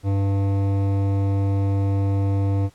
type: tone with hard clipping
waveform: sine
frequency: 98.6 Hz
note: G2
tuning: 11 cents sharp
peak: -20 dBFS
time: 0.03-2.7 s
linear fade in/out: 50 ms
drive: 14 dB
effects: pink hiss -56 dBFS RMS until 2.74 s + low-pass 11000 Hz 12 dB/octave